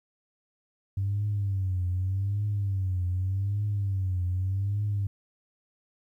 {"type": "tone with vibrato", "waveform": "sine", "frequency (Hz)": 96.6, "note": "G2", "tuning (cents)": -25, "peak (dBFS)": -24, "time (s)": [0.97, 5.07], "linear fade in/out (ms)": 5, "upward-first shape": "triangle", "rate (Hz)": 0.84, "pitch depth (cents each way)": 140, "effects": ["tanh soft clip ceiling -21 dBFS", "11-bit"]}